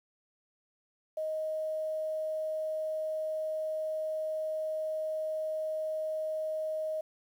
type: tone with quantisation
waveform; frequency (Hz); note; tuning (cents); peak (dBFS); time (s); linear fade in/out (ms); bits
sine; 626; D#5; +10; -31; 1.17-7.01; 5; 10
effects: none